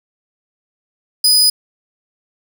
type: tone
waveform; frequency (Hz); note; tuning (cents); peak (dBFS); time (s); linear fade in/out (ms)
sawtooth; 4978; D#8; 0; -6; 1.24-1.5; 5
effects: 8-bit